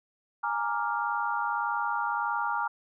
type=chord; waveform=sine; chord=Bb dominant seventh; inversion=third; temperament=equal; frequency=830.6 / 932.3 / 1174.7 / 1396.9 Hz; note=Ab5 / Bb5 / D6 / F6; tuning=0 / 0 / 0 / 0 cents; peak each=-33 / -31 / -34 / -32 dBFS; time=0.43-2.68 s; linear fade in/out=10 ms; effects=none